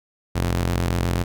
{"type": "ring-modulated tone", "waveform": "sawtooth", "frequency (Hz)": 87.31, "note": "F2", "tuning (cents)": 0, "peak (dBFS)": -13, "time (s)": [0.35, 1.24], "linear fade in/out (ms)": 10, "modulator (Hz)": 23.9, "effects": []}